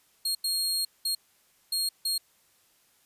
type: tone bursts at uneven times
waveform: sawtooth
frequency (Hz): 4258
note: C8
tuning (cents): +30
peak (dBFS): -23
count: 5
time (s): 0.25-0.35 / 0.44-0.85 / 1.05-1.15 / 1.72-1.89 / 2.05-2.18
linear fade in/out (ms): 5
effects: white hiss -65 dBFS RMS until 3.05 s + resampled to 32000 Hz